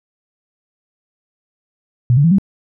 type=tone with pitch steps; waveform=sine; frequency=122.2 / 142.82 / 166.93 / 195.1 Hz; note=B2 / D3 / E3 / G3; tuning=-18 / -48 / +22 / -8 cents; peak=-8 dBFS; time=2.1-2.384 s; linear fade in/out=0 ms; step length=71 ms; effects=none